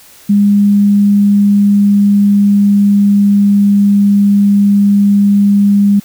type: tone with pitch glide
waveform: sine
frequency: 203.2 to 201.9 Hz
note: G#3 to G#3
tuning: -38 to -49 cents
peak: -5 dBFS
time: 0.29-6 s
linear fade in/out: 10 ms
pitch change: -11 cents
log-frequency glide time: 0.52-3.86 s
effects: white hiss -40 dBFS RMS until 6.04 s